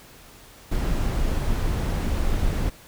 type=noise; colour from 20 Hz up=brown; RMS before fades=-23 dBFS; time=0.71-2.7 s; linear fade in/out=10 ms; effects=pink hiss -48 dBFS RMS until 2.87 s